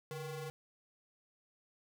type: ring-modulated tone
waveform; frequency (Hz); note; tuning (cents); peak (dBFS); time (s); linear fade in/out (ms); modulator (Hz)
40% pulse; 311.1; D#4; 0; -37; 0.11-0.5; 0; 167
effects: none